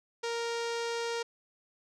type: tone with low-pass filter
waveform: sawtooth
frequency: 466.2 Hz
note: A#4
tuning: in tune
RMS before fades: -34 dBFS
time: 0.23-1.23 s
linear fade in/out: 10 ms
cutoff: 5800 Hz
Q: 1.5
effects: none